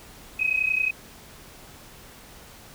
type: tone pair together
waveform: sine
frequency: 2519 / 2550 Hz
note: D#7 / D#7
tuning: +21 / +42 cents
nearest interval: unison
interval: 21 cents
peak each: -24 dBFS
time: 0.39-0.91 s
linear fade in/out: 10 ms
effects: pink hiss -47 dBFS RMS until 2.74 s